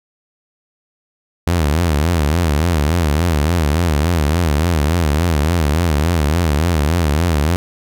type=tone with vibrato; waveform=sawtooth; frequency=79.6 Hz; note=D#2; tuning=40 cents sharp; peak=-9 dBFS; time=1.47-7.56 s; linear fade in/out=0 ms; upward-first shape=sine; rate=3.5 Hz; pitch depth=180 cents each way; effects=none